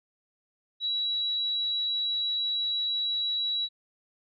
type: tone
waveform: sine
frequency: 3902 Hz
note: B7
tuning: 22 cents flat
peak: -26 dBFS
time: 0.8-3.69 s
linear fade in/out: 50 ms
effects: none